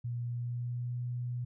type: tone with pitch glide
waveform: sine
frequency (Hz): 120 to 122.45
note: B2 to B2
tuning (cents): -49 to -14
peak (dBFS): -33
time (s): 0.04-1.45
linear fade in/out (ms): 10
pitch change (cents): +35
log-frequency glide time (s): 0.24-0.99
effects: none